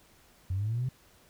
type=linear sweep; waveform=sine; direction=up; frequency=89.1 to 132.4 Hz; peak=-27 dBFS; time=0.5-0.89 s; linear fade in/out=5 ms; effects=tanh soft clip ceiling -23 dBFS + pink hiss -61 dBFS RMS until 1.29 s